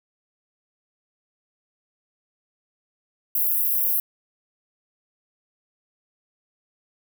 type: high-pass noise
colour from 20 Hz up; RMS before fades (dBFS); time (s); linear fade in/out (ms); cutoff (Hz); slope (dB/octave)
pink; -22; 3.35-4; 2; 12000; 48
effects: none